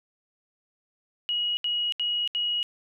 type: tone bursts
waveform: sine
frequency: 2901 Hz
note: F#7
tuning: 35 cents flat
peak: -24 dBFS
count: 4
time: 1.29-2.629 s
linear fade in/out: 0 ms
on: 280 ms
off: 73 ms
effects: none